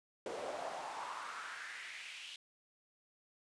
brown noise with high-pass filter sweep, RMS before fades -45 dBFS, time 0.26-2.36 s, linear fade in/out 2 ms, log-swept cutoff 480 to 3100 Hz, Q 3.5, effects resampled to 22050 Hz

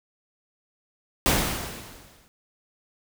pink noise with exponential decay, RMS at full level -19 dBFS, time 1.26-2.28 s, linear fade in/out 0 ms, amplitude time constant 220 ms, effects none

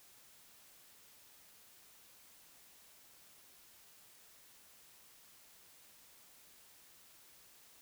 silence, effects white hiss -62 dBFS RMS until 7.81 s

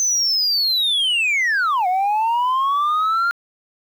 sine linear two-way sweep, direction down then up, 6210 to 716 to 1409 Hz, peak -13 dBFS, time 0-3.31 s, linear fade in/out 0 ms, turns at 1.87 s, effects tanh soft clip ceiling -15 dBFS + 8-bit

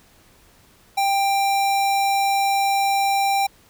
square tone, 790 Hz, G5, 13 cents sharp, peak -18 dBFS, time 0.97-3.47 s, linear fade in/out 10 ms, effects pink hiss -54 dBFS RMS until 3.69 s

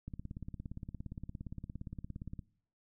click train, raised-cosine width 5 ms, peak -30 dBFS, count 41, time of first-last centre 0.08-2.392 s, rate 17.3 Hz, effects noise-tail reverb RT60 0.6 s tail -23 dB re dry

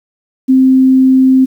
sine tone, 261.6 Hz, C4, in tune, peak -4 dBFS, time 0.48-1.46 s, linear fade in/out 20 ms, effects 7-bit

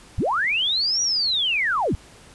sine linear two-way sweep, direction up then down, 36.6 to 5830 to 36.6 Hz, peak -19 dBFS, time 0.18-1.95 s, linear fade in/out 0 ms, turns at 1.02 s, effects pink hiss -48 dBFS RMS until 2.34 s + resampled to 24000 Hz

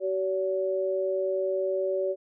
sine tone pair together, 380 / 569.4 Hz, F#4 / C#5, +46 / +46 cents, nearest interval perfect fifth, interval 700 cents, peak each -28 / -27 dBFS, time 0-2.16 s, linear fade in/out 50 ms, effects none

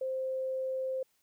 sine tone, 523.3 Hz, C5, in tune, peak -31 dBFS, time 0.01-1.03 s, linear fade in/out 5 ms, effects white hiss -73 dBFS RMS until 1.22 s

